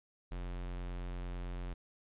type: tone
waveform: square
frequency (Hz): 44.47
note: F1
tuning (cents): +32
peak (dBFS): -39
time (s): 0.31-1.74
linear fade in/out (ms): 10
effects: resampled to 8000 Hz + 13-bit